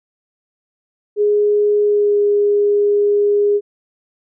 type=tone with pitch glide; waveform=sine; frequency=415.3 to 410.5 Hz; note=G#4 to G#4; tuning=0 to -20 cents; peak=-11 dBFS; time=1.16-3.61 s; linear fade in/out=50 ms; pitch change=-20 cents; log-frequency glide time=1.83-2.19 s; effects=none